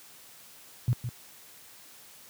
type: tone with echo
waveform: sine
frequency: 121.3 Hz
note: B2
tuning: 31 cents flat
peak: -20 dBFS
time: 0.88-0.93 s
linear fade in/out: 0 ms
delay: 160 ms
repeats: 1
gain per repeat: -9 dB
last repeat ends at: 1.09 s
effects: white hiss -52 dBFS RMS until 2.29 s + high-pass 80 Hz 12 dB/octave